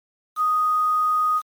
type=tone with quantisation; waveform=sine; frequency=1244.5 Hz; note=D#6; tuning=in tune; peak=-17 dBFS; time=0.36-1.42 s; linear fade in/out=50 ms; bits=7; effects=MP3 96 kbps